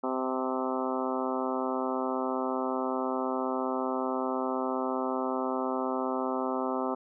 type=harmonic tone with a mistuned harmonic; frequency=130 Hz; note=C3; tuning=11 cents flat; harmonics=2 / 3 / 4 / 5 / 6 / 7 / 8 / 9 / 10; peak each=-33 / -35 / -36 / -37 / -38 / -38 / -39 / -40 / -40 dBFS; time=0.03-6.95 s; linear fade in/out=10 ms; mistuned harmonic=7; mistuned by=-28 cents; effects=none